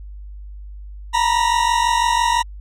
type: tone pair together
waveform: 40% pulse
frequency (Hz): 925 / 971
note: A#5 / B5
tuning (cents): -14 / -30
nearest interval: minor second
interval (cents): 84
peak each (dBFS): -17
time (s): 1.13-2.43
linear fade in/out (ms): 20
effects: added 50 Hz sine -32 dBFS peak until 2.6 s + low-pass 8000 Hz 12 dB/octave